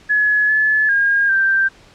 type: tone with pitch steps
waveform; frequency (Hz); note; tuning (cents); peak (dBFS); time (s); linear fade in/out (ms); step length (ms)
sine; 1697 / 1724 / 1622 / 1572; G#6 / A6 / G#6 / G6; +37 / -36 / -41 / +4; -12; 0.09-1.69; 20; 400
effects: pink hiss -47 dBFS RMS until 1.94 s + low-pass 6000 Hz 12 dB/octave